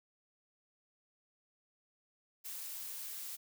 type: noise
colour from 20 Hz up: blue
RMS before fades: -44 dBFS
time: 2.44-3.37 s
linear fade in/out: 20 ms
effects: none